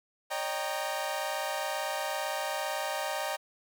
sawtooth chord, Eb dominant seventh, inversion third, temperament equal with one note detuned, 554.4 / 612.3 / 784 / 932.3 Hz, Db5 / Eb5 / G5 / Bb5, 0 / -28 / 0 / 0 cents, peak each -35 / -32 / -32 / -34 dBFS, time 0.3-3.37 s, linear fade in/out 20 ms, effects none

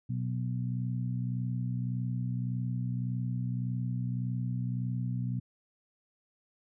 harmonic tone, 61.74 Hz, B1, in tune, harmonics 2 / 3 / 4, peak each -31 / -37 / -41 dBFS, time 0.09-5.4 s, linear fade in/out 10 ms, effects none

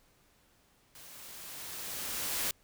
white noise with level ramp, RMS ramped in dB -52 to -32 dBFS, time 0.95-2.51 s, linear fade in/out 2 ms, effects pink hiss -67 dBFS RMS until 2.63 s

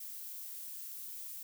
violet noise, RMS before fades -45 dBFS, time 0-1.43 s, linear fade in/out 5 ms, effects none

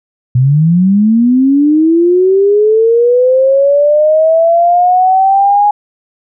sine linear sweep, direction up, 121.2 to 832 Hz, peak -5 dBFS, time 0.35-5.71 s, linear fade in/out 5 ms, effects none

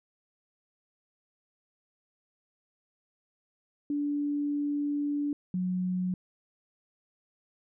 sine tone pair in turn, 290.1 / 182.75 Hz, D4 / F#3, -21 / -21 cents, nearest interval minor sixth, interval 800 cents, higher first, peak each -27 dBFS, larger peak neither, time 3.9-5.33 / 5.54-6.14 s, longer first, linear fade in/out 2 ms, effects none

